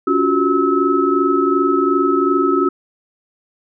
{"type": "tone cluster", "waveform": "sine", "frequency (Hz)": [281.2, 353.4, 376.1, 1295], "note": ["C#4", "F4", "F#4", "E6"], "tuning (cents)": [25, 21, 28, -31], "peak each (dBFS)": -18, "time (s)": [0.07, 2.69], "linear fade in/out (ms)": 5, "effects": []}